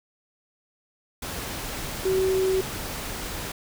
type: tone in noise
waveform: sine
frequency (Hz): 378.4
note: F#4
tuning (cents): +39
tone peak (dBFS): -20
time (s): 2.05-2.61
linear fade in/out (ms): 5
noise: pink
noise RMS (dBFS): -33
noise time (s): 1.22-3.52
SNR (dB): +10
effects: none